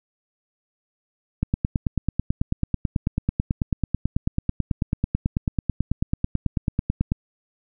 click train, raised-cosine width 5 ms, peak -8 dBFS, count 53, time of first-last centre 1.43-7.119 s, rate 9.14 Hz, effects none

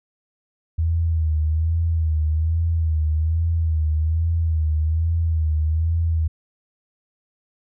sine tone with vibrato, 80.2 Hz, E2, 47 cents flat, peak -17 dBFS, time 0.78-6.28 s, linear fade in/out 10 ms, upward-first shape sine, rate 1.2 Hz, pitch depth 65 cents each way, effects none

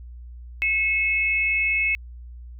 sine tone pair together, 2181 / 2585 Hz, C#7 / E7, -29 / -34 cents, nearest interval minor third, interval 295 cents, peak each -22 dBFS, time 0.62-1.95 s, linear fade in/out 0 ms, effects added 60 Hz sine -37 dBFS peak until 2.59 s

